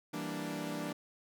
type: chord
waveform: sawtooth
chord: E half-diminished seventh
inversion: none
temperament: equal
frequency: 164.81 / 196 / 233.1 / 293.7 Hz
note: E3 / G3 / Bb3 / D4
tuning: 0 / 0 / 0 / 0 cents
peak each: -39 / -40 / -40 / -36 dBFS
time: 0.13-0.93 s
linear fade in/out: 10 ms
effects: none